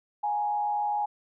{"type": "tone with frequency modulation", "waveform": "sine", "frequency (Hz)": 830.6, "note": "G#5", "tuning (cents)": 0, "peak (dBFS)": -25, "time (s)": [0.23, 1.06], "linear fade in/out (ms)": 10, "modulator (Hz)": 107, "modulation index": 0.44, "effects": []}